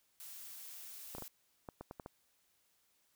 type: noise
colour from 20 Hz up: blue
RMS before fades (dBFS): -50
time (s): 0.2-1.28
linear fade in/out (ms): 0
type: clicks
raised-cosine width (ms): 1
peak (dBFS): -31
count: 8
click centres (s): 1.15 / 1.183 / 1.223 / 1.688 / 1.81 / 1.911 / 1.998 / 2.061
effects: white hiss -75 dBFS RMS until 3.15 s